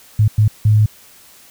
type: tone bursts at uneven times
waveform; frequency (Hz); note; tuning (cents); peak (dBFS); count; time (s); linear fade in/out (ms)
sine; 106.8; G#2; +49; -8; 3; 0.19-0.28 / 0.38-0.48 / 0.65-0.86; 5
effects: white hiss -45 dBFS RMS until 1.5 s